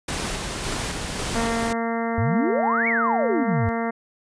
pink noise with tremolo, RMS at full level -27 dBFS, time 0.08-1.73 s, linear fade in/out 5 ms, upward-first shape square, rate 1.8 Hz, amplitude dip 25%
harmonic tone, 230 Hz, A#3, 23 cents flat, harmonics 1 / 2 / 3 / 4 / 5 / 6 / 7 / 8 / 9, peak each -26 / -29 / -29 / -33 / -35 / -36 / -40 / -36 / -38 dBFS, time 1.35-3.91 s, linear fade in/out 10 ms
sine exponential two-way sweep, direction up then down, 90.4 to 2294 to 90.4 Hz, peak -20 dBFS, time 2.18-3.69 s, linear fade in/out 0 ms, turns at 2.88 s
effects resampled to 22050 Hz

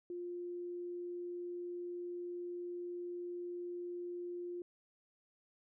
sine tone, 351.6 Hz, F4, 12 cents sharp, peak -40 dBFS, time 0.1-4.62 s, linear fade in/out 2 ms, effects none

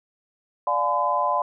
sine chord, D diminished seventh, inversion none, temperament just, 587.3 / 704.8 / 845.8 / 1014.9 Hz, D5 / F5 / Ab5 / Cb6, 0 / +16 / +31 / +47 cents, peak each -27 / -27 / -28 / -22 dBFS, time 0.67-1.42 s, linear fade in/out 2 ms, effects none

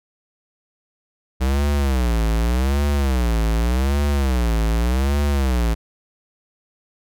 square tone with vibrato, 63 Hz, B1, 35 cents sharp, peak -17 dBFS, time 1.4-5.75 s, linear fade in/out 20 ms, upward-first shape sine, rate 0.85 Hz, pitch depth 240 cents each way, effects none

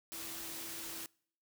sine tone in noise, 329.6 Hz, E4, in tune, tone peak -54 dBFS, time 0.12-1.06 s, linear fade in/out 0 ms, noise white, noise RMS -44 dBFS, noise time 0.12-1.06 s, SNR -13 dB, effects noise-tail reverb RT60 0.6 s tail -26 dB re dry

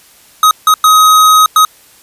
square tone bursts at uneven times, 1262 Hz, D#6, 24 cents sharp, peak -4 dBFS, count 4, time 0.43-0.51 / 0.67-0.74 / 0.84-1.46 / 1.56-1.65 s, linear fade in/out 2 ms, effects white hiss -43 dBFS RMS until 2.02 s + resampled to 32000 Hz

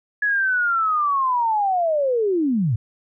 sine linear sweep, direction down, 1696 to 98.4 Hz, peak -17 dBFS, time 0.22-2.76 s, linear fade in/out 5 ms, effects none

